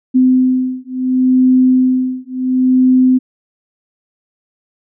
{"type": "beating tone pair", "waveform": "sine", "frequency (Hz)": [255.9, 256.61], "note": ["C4", "C4"], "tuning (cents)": [-38, -34], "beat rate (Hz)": 0.71, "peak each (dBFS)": -12, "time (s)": [0.14, 3.19], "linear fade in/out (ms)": 20, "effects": []}